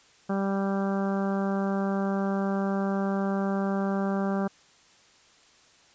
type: harmonic tone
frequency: 196 Hz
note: G3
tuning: in tune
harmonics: 1 / 2 / 3 / 4 / 5 / 6 / 7 / 8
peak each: -26 / -33 / -34 / -36 / -42 / -40 / -42 / -43 dBFS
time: 0.29-4.48 s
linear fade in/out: 10 ms
effects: white hiss -58 dBFS RMS until 5.94 s + resampled to 16000 Hz